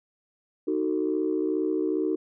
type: chord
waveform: sine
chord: D# diminished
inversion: none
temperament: just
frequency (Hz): 311.1 / 373.4 / 448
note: D#4 / F#4 / A4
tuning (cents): 0 / +16 / +31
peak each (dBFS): -26 / -27 / -30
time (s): 0.67-2.16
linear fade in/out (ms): 10
effects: tanh soft clip ceiling -15 dBFS